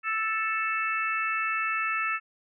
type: harmonic tone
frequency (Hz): 440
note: A4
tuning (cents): 0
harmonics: 3 / 4 / 5 / 6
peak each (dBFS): -29 / -32 / -35 / -31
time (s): 0.03-2.2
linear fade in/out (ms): 50
effects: none